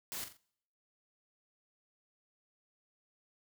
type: noise with echo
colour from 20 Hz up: white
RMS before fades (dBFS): -41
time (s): 0.12-0.24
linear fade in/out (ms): 0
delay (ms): 43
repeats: 3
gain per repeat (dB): -8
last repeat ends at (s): 0.369
effects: noise-tail reverb RT60 0.7 s tail -25 dB re dry